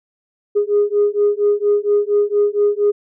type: beating tone pair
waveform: sine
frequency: 409.9 / 414.2 Hz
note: G#4 / G#4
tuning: -23 / -5 cents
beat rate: 4.3 Hz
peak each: -15 dBFS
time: 0.55-2.92 s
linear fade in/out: 20 ms
effects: tanh soft clip ceiling -7 dBFS